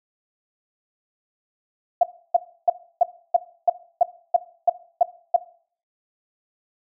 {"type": "tone bursts", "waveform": "sine", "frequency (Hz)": 698.5, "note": "F5", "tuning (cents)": 0, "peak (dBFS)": -11, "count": 11, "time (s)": [2.01, 5.363], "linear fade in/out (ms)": 5, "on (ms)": 23, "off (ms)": 310, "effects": ["noise-tail reverb RT60 0.5 s tail -17 dB re dry"]}